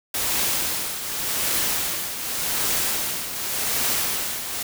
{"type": "noise with tremolo", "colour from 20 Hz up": "white", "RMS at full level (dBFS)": -22, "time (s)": [0.14, 4.63], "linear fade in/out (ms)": 5, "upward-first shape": "triangle", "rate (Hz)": 0.87, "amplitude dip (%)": 65, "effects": []}